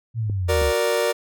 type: linear sweep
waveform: sine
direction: down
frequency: 118.3 to 63.5 Hz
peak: -21 dBFS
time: 0.14-0.73 s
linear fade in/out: 50 ms
type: clicks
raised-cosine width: 3 ms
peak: -20 dBFS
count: 2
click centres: 0.298 / 0.617 s
type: chord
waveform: 40% pulse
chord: Gb augmented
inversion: none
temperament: equal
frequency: 370 / 466.2 / 587.3 Hz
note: Gb4 / Bb4 / D5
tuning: 0 / 0 / 0 cents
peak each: -26 / -21 / -22 dBFS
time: 0.48-1.13 s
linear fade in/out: 20 ms
effects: none